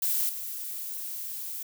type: noise with level steps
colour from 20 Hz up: violet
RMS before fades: -27 / -36 dBFS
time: 0.02-1.63 s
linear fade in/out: 5 ms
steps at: 0.29 s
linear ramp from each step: 2 ms
effects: none